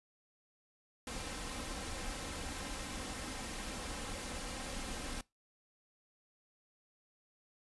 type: noise with comb filter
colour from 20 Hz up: pink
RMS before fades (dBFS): -42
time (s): 1.07-5.21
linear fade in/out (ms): 2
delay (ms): 3.8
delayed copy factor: +0.5
effects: noise-tail reverb RT60 0.2 s tail -22 dB re dry + resampled to 24000 Hz